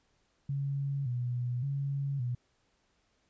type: tone with vibrato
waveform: sine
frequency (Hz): 130.81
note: C3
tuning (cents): 0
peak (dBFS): -30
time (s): 0.49-2.35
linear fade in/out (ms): 5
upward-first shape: square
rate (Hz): 0.88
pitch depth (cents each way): 110
effects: pink hiss -73 dBFS RMS until 3.29 s + resampled to 16000 Hz